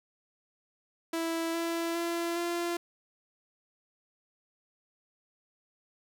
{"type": "tone with pitch steps", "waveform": "sawtooth", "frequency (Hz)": [330, 334.6, 339.3, 344], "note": ["E4", "E4", "F4", "F4"], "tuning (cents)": [2, 26, -50, -26], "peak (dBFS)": -26, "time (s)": [1.13, 2.77], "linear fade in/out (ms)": 5, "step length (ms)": 410, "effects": []}